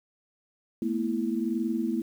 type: chord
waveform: sine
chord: A suspended second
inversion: none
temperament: equal with one note detuned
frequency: 220 / 241.4 / 329.6 Hz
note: A3 / B3 / E4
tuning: 0 / -39 / 0 cents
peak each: -30 dBFS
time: 0.82-2.02 s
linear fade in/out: 2 ms
effects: 9-bit